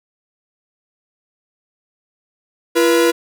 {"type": "tone pair together", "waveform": "45% pulse", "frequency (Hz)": [339.4, 483.2], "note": ["F4", "B4"], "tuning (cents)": [-49, -38], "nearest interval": "tritone", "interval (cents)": 611, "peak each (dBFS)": -14, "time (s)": [2.75, 3.12], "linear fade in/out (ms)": 20, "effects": []}